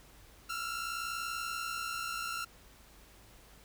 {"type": "tone pair together", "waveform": "sawtooth", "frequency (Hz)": [1336.4, 1396.9], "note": ["E6", "F6"], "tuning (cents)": [23, 0], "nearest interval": "minor second", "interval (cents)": 77, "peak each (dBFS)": [-35, -35], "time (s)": [0.49, 2.45], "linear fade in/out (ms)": 10, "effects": ["added 50 Hz sine -60 dBFS peak until 3.64 s", "pink hiss -59 dBFS RMS until 3.64 s"]}